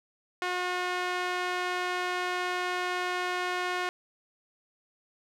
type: tone with band-pass filter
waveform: sawtooth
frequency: 360.8 Hz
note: F#4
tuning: 44 cents flat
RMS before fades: -31 dBFS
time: 0.42-3.89 s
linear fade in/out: 0 ms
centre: 1700 Hz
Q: 0.79
effects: none